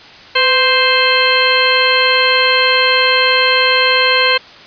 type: harmonic tone with a mistuned harmonic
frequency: 523.3 Hz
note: C5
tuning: in tune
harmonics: 1 / 2 / 3 / 4 / 5 / 6 / 8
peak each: -17 / -17 / -17 / -17 / -17 / -17 / -17 dBFS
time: 0.35-4.38 s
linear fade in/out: 10 ms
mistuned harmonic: 1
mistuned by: -57 cents
effects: white hiss -37 dBFS RMS until 4.66 s + resampled to 11025 Hz